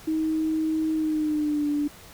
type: tone with pitch glide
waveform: sine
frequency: 315.7 to 292.9 Hz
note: D#4 to D4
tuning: +25 to -5 cents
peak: -22 dBFS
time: 0.07-1.88 s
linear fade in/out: 10 ms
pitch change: -130 cents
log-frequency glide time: 0.93-1.68 s
effects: pink hiss -47 dBFS RMS until 2.13 s